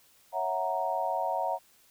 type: chord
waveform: sine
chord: F# dominant seventh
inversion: second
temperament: equal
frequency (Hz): 554.4 / 659.3 / 740 / 932.3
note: C#5 / E5 / F#5 / A#5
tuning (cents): 0 / 0 / 0 / 0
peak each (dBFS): -36 / -33 / -32 / -32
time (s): 0.32-1.59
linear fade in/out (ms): 50
effects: white hiss -62 dBFS RMS until 1.9 s